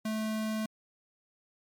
square tone, 217.7 Hz, A3, 18 cents flat, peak -31 dBFS, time 0.05-0.66 s, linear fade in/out 5 ms, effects MP3 96 kbps

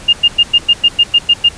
sine tone bursts, 2823 Hz, F7, 18 cents sharp, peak -4 dBFS, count 10, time 0.08-1.49 s, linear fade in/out 10 ms, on 51 ms, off 100 ms, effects pink hiss -33 dBFS RMS until 1.57 s + resampled to 22050 Hz

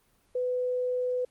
sine tone, 500 Hz, B4, 21 cents sharp, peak -26 dBFS, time 0.35-1.25 s, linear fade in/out 5 ms, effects pink hiss -67 dBFS RMS until 1.3 s + Opus 24 kbps

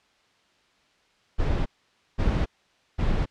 brown noise bursts, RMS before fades -23 dBFS, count 3, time 1.38-3.26 s, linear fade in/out 20 ms, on 280 ms, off 520 ms, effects white hiss -63 dBFS RMS until 3.3 s + low-pass 4000 Hz 12 dB/octave

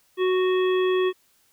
harmonic tone, 370 Hz, F#4, in tune, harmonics 1 / 3 / 5 / 7 / 9, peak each -19 / -31 / -34 / -37 / -36 dBFS, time 0.17-1.13 s, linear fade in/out 50 ms, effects white hiss -63 dBFS RMS until 1.52 s

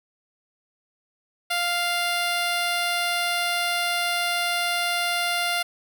10% pulse tone, 698.5 Hz, F5, in tune, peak -14 dBFS, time 1.5-5.63 s, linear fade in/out 10 ms, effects none

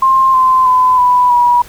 sine tone with pitch steps, 1058 / 1035 / 1012.6 / 990.6 / 969.1 Hz, C6 / C6 / B5 / B5 / B5, +19 / -19 / +43 / +5 / -33 cents, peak -6 dBFS, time 0.02-1.62 s, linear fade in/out 5 ms, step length 320 ms, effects pink hiss -37 dBFS RMS until 1.68 s

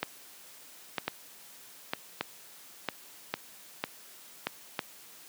two click trains, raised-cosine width 0.3 ms, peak -13 / -13 dBFS, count 4 / 6, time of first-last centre 1.08-4.47 / 0.03-4.792 s, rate 0.885 / 1.05 Hz, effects white hiss -52 dBFS RMS until 5.28 s + high-pass 150 Hz 12 dB/octave

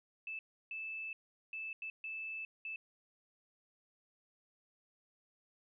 sine tone bursts at uneven times, 2629 Hz, E7, 5 cents flat, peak -40 dBFS, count 6, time 0.27-0.39 / 0.71-1.13 / 1.53-1.73 / 1.82-1.9 / 2.04-2.45 / 2.65-2.76 s, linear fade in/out 2 ms, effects none

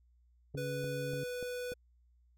harmonic tone, 140 Hz, C#3, 18 cents sharp, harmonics 1 / 2 / 3, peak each -39 / -45 / -49 dBFS, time 0.54-1.24 s, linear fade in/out 5 ms
click train, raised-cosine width 2 ms, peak -32 dBFS, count 5, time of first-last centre 0.55-1.72 s, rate 3.42 Hz
square tone, 493.9 Hz, B4, in tune, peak -38 dBFS, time 0.57-1.74 s, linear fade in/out 10 ms
effects added 60 Hz sine -64 dBFS peak until 2.37 s

